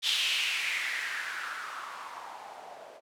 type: noise with low-pass filter sweep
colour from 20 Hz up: violet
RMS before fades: -34 dBFS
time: 0.02-3.01 s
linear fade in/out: 50 ms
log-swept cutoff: 3400 to 600 Hz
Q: 4.1
effects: none